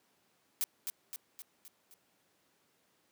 blue noise with echo, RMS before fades -32 dBFS, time 0.61-0.64 s, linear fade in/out 0 ms, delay 260 ms, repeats 5, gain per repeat -5 dB, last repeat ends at 1.94 s, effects pink hiss -72 dBFS RMS until 3.11 s + high-pass 200 Hz 12 dB/octave

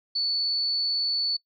sine tone, 4459 Hz, C#8, 9 cents sharp, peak -23 dBFS, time 0.15-1.37 s, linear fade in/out 10 ms, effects noise-tail reverb RT60 0.1 s tail -22 dB re dry

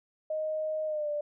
sine tone with pitch glide, 622.3 to 590.8 Hz, D#5 to D5, 0 to +10 cents, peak -29 dBFS, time 0.3-1.21 s, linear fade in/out 5 ms, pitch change -90 cents, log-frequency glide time 0.86-1.09 s, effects none

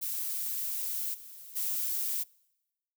violet noise with level steps, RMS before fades -34 / -48 / -32 dBFS, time 0.01-2.24 s, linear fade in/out 20 ms, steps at 1.13 / 1.55 s, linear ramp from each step 20 ms, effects noise-tail reverb RT60 1.0 s tail -26 dB re dry

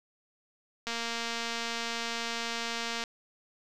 click train, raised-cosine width 0.2 ms, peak -17 dBFS, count 504, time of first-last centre 0.87-3.038 s, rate 232 Hz, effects none

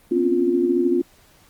sine tone cluster, 248 / 266.5 / 279.8 / 349.9 Hz, B3 / C4 / C#4 / F4, +7 / +32 / +16 / +3 cents, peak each -25 / -24 / -25 / -18 dBFS, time 0.11-1.02 s, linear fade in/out 10 ms, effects pink hiss -54 dBFS RMS until 1.49 s + Opus 32 kbps

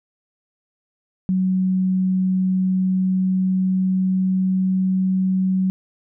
sine tone with pitch glide, 186.6 to 187.79 Hz, F#3 to F#3, +15 to +26 cents, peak -16 dBFS, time 1.29-5.7 s, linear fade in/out 0 ms, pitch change +11 cents, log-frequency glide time 2.5-5.13 s, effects none

